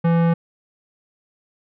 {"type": "tone with tanh clipping", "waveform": "sine", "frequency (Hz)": 167.8, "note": "E3", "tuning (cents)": 31, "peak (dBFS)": -16, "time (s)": [0.04, 0.34], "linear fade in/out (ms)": 10, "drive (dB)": 18, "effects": []}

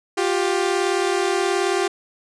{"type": "tone pair together", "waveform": "sawtooth", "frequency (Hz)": [353.3, 392], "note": ["F4", "G4"], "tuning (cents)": [20, 0], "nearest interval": "major second", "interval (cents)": 180, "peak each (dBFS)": [-18, -17], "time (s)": [0.17, 1.88], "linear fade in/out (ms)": 10, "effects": ["resampled to 22050 Hz"]}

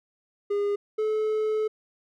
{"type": "tone pair in turn", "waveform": "triangle", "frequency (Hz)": [407.5, 431.9], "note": ["G#4", "A4"], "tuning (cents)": [-33, -32], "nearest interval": "minor second", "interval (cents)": 101, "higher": "second", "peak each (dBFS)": -21, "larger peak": "neither", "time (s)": [[0.5, 0.76], [0.98, 1.68]], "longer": "second", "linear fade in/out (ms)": 10, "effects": []}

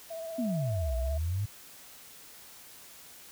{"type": "tone with vibrato", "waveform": "sine", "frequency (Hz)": 655, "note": "E5", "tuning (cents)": -11, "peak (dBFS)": -36, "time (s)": [0.1, 1.18], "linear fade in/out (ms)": 10, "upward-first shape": "sine", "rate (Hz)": 16, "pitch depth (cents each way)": 28}
{"type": "exponential two-way sweep", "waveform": "sine", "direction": "down then up", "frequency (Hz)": [262.5, 58.1, 107.2], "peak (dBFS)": -28, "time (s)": [0.38, 1.46], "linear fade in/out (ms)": 10, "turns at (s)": 0.96}
{"effects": ["white hiss -51 dBFS RMS until 3.31 s"]}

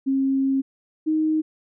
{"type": "tone pair in turn", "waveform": "sine", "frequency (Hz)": [269.4, 312.4], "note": ["C#4", "D#4"], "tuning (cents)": [-49, 7], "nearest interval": "minor third", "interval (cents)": 256, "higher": "second", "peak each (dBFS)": -18, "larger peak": "neither", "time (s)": [[0.06, 0.62], [1.06, 1.42]], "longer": "first", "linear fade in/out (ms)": 20, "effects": []}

